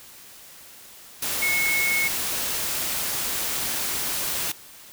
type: tone in noise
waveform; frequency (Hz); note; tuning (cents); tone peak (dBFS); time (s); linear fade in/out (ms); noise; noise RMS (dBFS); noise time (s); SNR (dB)
sine; 2186; C#7; -25; -21; 1.42-2.08; 5; white; -27; 1.22-4.52; +3
effects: white hiss -46 dBFS RMS until 4.92 s

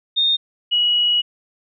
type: tone pair in turn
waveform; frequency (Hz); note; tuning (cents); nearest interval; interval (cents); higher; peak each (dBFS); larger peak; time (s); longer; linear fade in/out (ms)
sine; 3671 / 2914; A#7 / F#7; -27 / -27; major third; 400; first; -14; neither; 0.16-0.37 / 0.71-1.22; second; 20
effects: none

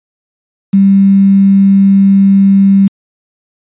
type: tone with quantisation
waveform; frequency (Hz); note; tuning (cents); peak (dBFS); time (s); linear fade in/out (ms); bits
sine; 196; G3; 0; -3; 0.73-2.88; 10; 5
effects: resampled to 8000 Hz

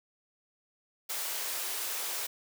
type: high-pass noise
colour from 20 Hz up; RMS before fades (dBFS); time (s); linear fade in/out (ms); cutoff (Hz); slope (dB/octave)
white; -35; 1.09-2.27; 10; 370; 24
effects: none

